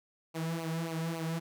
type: tone with flanger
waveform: sawtooth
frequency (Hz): 163.8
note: E3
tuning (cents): -11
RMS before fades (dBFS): -35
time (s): 0.34-1.4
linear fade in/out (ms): 20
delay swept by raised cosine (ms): 0.56 to 3.56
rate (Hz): 3.6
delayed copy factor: -0.8
effects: none